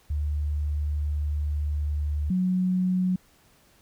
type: tone pair in turn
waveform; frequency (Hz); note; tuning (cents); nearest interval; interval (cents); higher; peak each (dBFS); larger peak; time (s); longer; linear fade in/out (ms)
sine; 74.1 / 183.72; D2 / F#3; +16 / -12; octave + major third; 1572; second; -24 / -21; second; 0.1-2.3 / 2.3-3.16; first; 5
effects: pink hiss -60 dBFS RMS until 3.81 s